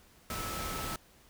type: tone in noise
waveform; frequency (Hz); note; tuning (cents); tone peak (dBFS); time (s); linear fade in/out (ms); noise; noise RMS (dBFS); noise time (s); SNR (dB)
sine; 1305; E6; -18; -41; 0.3-0.96; 2; pink; -38; 0.3-0.96; -6
effects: pink hiss -61 dBFS RMS until 1.29 s